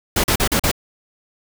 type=noise bursts; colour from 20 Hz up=pink; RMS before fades=-17 dBFS; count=5; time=0.16-0.715 s; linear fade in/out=5 ms; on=79 ms; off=40 ms; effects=none